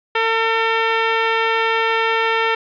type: tone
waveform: 10% pulse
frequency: 451.5 Hz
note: A4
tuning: 45 cents sharp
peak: -7 dBFS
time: 0.15-2.55 s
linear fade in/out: 5 ms
effects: resampled to 11025 Hz + 8-bit